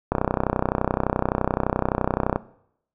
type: click train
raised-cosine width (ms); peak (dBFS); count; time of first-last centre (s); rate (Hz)
1; -6; 72; 0.12-2.36; 31.7
effects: noise-tail reverb RT60 0.7 s tail -18 dB re dry